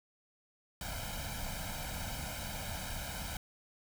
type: noise with comb filter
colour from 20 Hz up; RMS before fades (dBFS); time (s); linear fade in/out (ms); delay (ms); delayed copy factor
pink; -40; 0.81-3.37; 2; 1.3; +0.9
effects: none